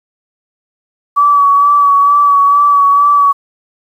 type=tone with vibrato; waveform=sine; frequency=1142 Hz; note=D6; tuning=49 cents flat; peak=-5 dBFS; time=1.16-3.33 s; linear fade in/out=20 ms; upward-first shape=sine; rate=2.2 Hz; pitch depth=27 cents each way; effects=7-bit